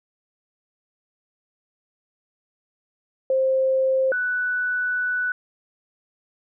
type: tone pair in turn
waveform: sine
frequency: 527 / 1485.9 Hz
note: C5 / F#6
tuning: +12 / +7 cents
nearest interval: octave + tritone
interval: 1795 cents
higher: second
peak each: -17 / -21 dBFS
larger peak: first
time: 3.3-4.12 / 4.12-5.32 s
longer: second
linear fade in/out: 2 ms
effects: none